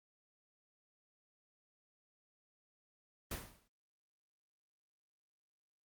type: noise with exponential decay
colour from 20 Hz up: pink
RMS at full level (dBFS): -38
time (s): 3.31-3.68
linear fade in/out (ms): 5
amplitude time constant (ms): 79
effects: Opus 24 kbps